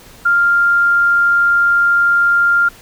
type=tone; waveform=sine; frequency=1396.9 Hz; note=F6; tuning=in tune; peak=-9 dBFS; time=0.25-2.69 s; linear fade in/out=10 ms; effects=pink hiss -41 dBFS RMS until 2.81 s